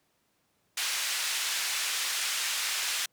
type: band-pass noise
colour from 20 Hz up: pink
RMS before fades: -31 dBFS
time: 0.77-3.06 s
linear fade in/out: 5 ms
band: 2000 to 9800 Hz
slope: 12 dB/octave
effects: pink hiss -72 dBFS RMS until 3.12 s + high-pass 100 Hz 12 dB/octave